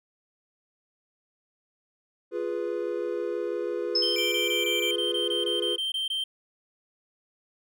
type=chord; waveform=triangle; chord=F diminished; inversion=none; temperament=equal; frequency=349.2 / 415.3 / 493.9 Hz; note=F4 / Ab4 / Cb5; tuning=0 / 0 / 0 cents; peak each=-30 dBFS; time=2.31-5.78 s; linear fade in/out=50 ms
type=tone with exponential decay; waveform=sine; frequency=5200 Hz; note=E8; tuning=24 cents flat; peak=-20 dBFS; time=3.95-4.64 s; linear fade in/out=5 ms; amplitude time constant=150 ms
type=tone bursts; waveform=triangle; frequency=3136 Hz; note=G7; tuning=in tune; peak=-25 dBFS; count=14; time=4.02-6.24 s; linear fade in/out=5 ms; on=140 ms; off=20 ms
type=tone; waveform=square; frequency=2346 Hz; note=D7; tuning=2 cents flat; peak=-30 dBFS; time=4.16-4.91 s; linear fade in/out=2 ms
effects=none

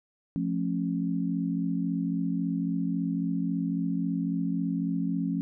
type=chord; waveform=sine; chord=F augmented; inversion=none; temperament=just; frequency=174.61 / 218.3 / 272.8 Hz; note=F3 / A3 / C#4; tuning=0 / -13 / -28 cents; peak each=-29 / -33 / -30 dBFS; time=0.36-5.41 s; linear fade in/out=0 ms; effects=none

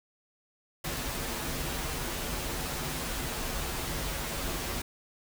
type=noise with comb filter; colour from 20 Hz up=pink; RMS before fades=-34 dBFS; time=0.84-4.82 s; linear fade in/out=5 ms; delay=9.9 ms; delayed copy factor=-0.6; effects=none

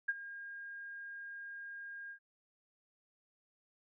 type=tone with ADSR envelope; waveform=sine; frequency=1617 Hz; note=G#6; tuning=47 cents flat; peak=-28 dBFS; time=0.08-2.19 s; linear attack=11 ms; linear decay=35 ms; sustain=-16 dB; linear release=84 ms; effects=none

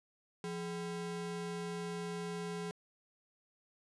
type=ring-modulated tone; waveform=square; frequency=296.8 Hz; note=D4; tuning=18 cents sharp; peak=-36 dBFS; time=0.44-2.71 s; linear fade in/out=0 ms; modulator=123 Hz; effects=resampled to 24000 Hz

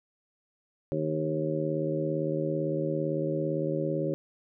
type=harmonic tone with a mistuned harmonic; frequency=77.78 Hz; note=D#2; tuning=in tune; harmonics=2 / 3 / 4 / 5 / 6 / 7; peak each=-32 / -40 / -33 / -33 / -41 / -32 dBFS; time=0.92-4.14 s; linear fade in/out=0 ms; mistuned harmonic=2; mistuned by=-16 cents; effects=none

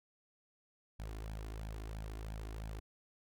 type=tone with flanger; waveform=sawtooth; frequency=53.7 Hz; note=A1; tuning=41 cents flat; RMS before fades=-44 dBFS; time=0.99-2.8 s; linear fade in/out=10 ms; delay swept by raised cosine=1.2 to 2.9 ms; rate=3 Hz; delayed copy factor=+0.65; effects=none

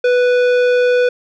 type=tone with tanh clipping; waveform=sine; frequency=493.9 Hz; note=B4; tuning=in tune; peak=-12 dBFS; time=0.04-1.09 s; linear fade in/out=5 ms; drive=14 dB; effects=none

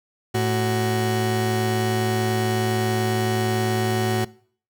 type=tone pair together; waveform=30% pulse; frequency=110.2 / 372.1 Hz; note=A2 / F#4; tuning=+3 / +10 cents; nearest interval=octave + major sixth; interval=2107 cents; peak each=-20 dBFS; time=0.34-4.25 s; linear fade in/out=10 ms; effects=noise-tail reverb RT60 0.5 s tail -21 dB re dry

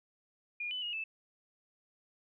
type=tone with pitch steps; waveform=sine; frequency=2428 / 3001 / 2874 / 2631 Hz; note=D#7 / F#7 / F7 / E7; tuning=-43 / +24 / +49 / -4 cents; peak=-35 dBFS; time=0.6-1.04 s; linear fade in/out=5 ms; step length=110 ms; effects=none

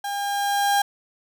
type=tone with level ramp; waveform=35% pulse; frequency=806 Hz; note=G5; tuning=48 cents sharp; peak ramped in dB=-25 to -15 dBFS; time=0.04-0.82 s; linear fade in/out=5 ms; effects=none

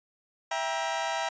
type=chord; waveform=sawtooth; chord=E diminished; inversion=none; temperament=just; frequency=659.3 / 791.1 / 949.3 Hz; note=E5 / G5 / Bb5; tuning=0 / +16 / +31 cents; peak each=-29 dBFS; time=0.51-1.29 s; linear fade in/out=5 ms; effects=resampled to 16000 Hz

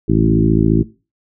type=harmonic tone with a mistuned harmonic; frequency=54.8 Hz; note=A1; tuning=6 cents flat; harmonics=1 / 2 / 3 / 4 / 5 / 6 / 7; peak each=-20 / -18 / -17 / -18 / -19 / -17 / -22 dBFS; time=0.08-0.83 s; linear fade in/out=10 ms; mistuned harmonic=2; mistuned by=+28 cents; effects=noise-tail reverb RT60 0.3 s tail -18 dB re dry

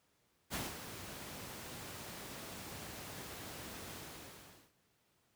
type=noise with ADSR envelope; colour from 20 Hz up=pink; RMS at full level=-38 dBFS; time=0.5-4.73 s; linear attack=43 ms; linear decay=200 ms; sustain=-9 dB; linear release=800 ms; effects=pink hiss -75 dBFS RMS until 5.35 s + high-pass 80 Hz 12 dB/octave

